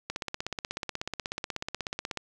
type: click train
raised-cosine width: 0.2 ms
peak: -15 dBFS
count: 35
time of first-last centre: 0.1-2.173 s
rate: 16.4 Hz
effects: none